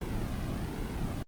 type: noise with flanger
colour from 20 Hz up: brown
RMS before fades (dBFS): -34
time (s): 0.01-1.23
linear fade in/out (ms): 5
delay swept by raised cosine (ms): 1.6 to 2.26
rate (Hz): 1.2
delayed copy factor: -0.5
effects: Opus 32 kbps